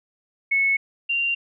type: tone pair in turn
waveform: sine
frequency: 2200 / 2772 Hz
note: C#7 / F7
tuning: -14 / -14 cents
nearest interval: major third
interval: 400 cents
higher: second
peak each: -17 / -20 dBFS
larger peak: first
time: 0.51-0.77 / 1.09-1.35 s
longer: neither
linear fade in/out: 10 ms
effects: none